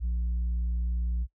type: tone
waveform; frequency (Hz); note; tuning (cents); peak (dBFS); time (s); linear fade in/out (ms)
sine; 59; A#1; +22; -23; 0-1.27; 50
effects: noise-tail reverb RT60 0.1 s tail -20 dB re dry + tanh soft clip ceiling -25 dBFS